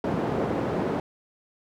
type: band-pass noise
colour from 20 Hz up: white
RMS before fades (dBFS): -27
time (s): 0.04-1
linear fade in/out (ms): 2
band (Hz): 120 to 510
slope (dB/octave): 12
effects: none